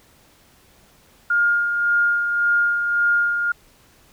sine tone with tremolo, 1415 Hz, F6, 22 cents sharp, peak -14 dBFS, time 1.3-3.52 s, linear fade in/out 5 ms, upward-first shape sine, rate 1.8 Hz, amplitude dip 45%, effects pink hiss -54 dBFS RMS until 4.12 s

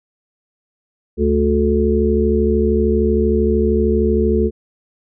harmonic tone, 73 Hz, D2, 10 cents flat, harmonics 1 / 3 / 5 / 6, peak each -18 / -18 / -18 / -18 dBFS, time 1.17-4.51 s, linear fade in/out 50 ms, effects none

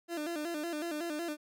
30% pulse tone with vibrato, 320 Hz, D#4, 49 cents sharp, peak -32 dBFS, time 0.08-1.37 s, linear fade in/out 50 ms, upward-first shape square, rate 5.4 Hz, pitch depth 110 cents each way, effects none

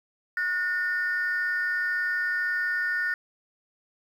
sine tone pair together, 1455.7 / 1814 Hz, F#6 / A#6, -29 / -48 cents, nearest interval major third, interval 381 cents, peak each -26 dBFS, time 0.37-3.14 s, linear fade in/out 2 ms, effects tanh soft clip ceiling -19 dBFS + 9-bit

